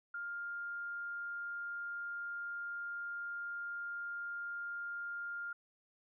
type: tone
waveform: sine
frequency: 1404 Hz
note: F6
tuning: 9 cents sharp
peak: -39 dBFS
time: 0.14-5.53 s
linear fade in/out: 5 ms
effects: none